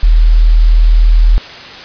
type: tone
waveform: sine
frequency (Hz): 40.06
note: E1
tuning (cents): -49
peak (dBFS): -3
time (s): 0.03-1.38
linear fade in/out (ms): 0
effects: white hiss -29 dBFS RMS until 1.84 s + resampled to 11025 Hz